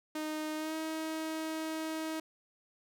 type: tone with pitch glide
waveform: sawtooth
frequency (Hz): 309.1 to 317.4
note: D#4 to D#4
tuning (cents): -11 to +35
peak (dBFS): -31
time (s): 0.15-2.2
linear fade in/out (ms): 5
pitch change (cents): +46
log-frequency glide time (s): 0.56-0.75
effects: none